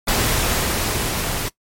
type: noise with level ramp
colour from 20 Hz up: pink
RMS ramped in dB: -18 to -24 dBFS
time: 0.07-1.49 s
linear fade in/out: 10 ms
effects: noise-tail reverb RT60 0.1 s tail -19 dB re dry + MP3 64 kbps